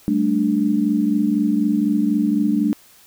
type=chord; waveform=sine; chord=G suspended second; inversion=none; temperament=equal; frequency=196 / 220 / 293.7 Hz; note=G3 / A3 / D4; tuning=0 / 0 / 0 cents; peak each=-22 / -19 / -19 dBFS; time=0.08-2.73 s; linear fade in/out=0 ms; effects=white hiss -50 dBFS RMS until 3.06 s